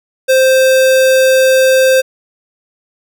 square tone, 523.3 Hz, C5, in tune, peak -7 dBFS, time 0.28-2.02 s, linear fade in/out 20 ms, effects none

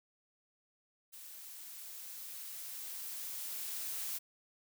blue noise with level ramp, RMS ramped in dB -51 to -39 dBFS, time 1.12-4.19 s, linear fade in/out 20 ms, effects none

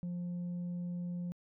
sine tone, 175.9 Hz, F3, 13 cents sharp, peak -33 dBFS, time 0.03-1.32 s, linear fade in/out 0 ms, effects tanh soft clip ceiling -35 dBFS

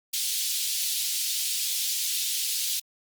pink high-pass noise, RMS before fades -28 dBFS, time 0.13-2.8 s, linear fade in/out 10 ms, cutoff 3300 Hz, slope 24 dB/octave, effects Opus 32 kbps

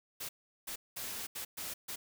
white noise bursts at uneven times, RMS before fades -41 dBFS, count 6, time 0.2-0.29 / 0.67-0.76 / 0.96-1.27 / 1.35-1.45 / 1.57-1.74 / 1.88-1.96 s, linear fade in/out 10 ms, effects none

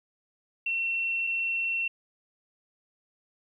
sine tone pair in turn, 2712 / 2712 Hz, E7 / E7, +49 / +49 cents, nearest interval unison, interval 0 cents, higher neither, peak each -26 dBFS, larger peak neither, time 0.66-1.27 / 1.27-1.88 s, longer neither, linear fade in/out 5 ms, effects 11-bit

